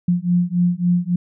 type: beating tone pair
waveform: sine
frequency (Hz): 174.61 / 178.21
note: F3 / F3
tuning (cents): 0 / +35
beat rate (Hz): 3.6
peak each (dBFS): -18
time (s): 0.08-1.16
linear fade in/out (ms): 5
effects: none